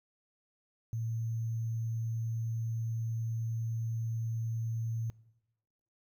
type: tone with sample-and-hold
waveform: sine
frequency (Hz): 113.7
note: A#2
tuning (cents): -43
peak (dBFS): -32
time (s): 0.93-5.1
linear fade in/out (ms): 0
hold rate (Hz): 6300
effects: noise-tail reverb RT60 1.0 s tail -22 dB re dry